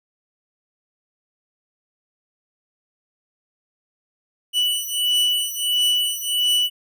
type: beating tone pair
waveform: 45% pulse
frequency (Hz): 2960 / 2961.5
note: F#7 / F#7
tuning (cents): 0 / +1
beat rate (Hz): 1.5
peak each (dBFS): -21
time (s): 4.53-6.7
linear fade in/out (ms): 50
effects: none